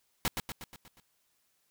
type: noise with echo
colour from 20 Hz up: pink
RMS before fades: -29 dBFS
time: 0.25-0.28 s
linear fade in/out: 0 ms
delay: 120 ms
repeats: 6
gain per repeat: -5 dB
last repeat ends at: 1 s
effects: white hiss -74 dBFS RMS until 1.7 s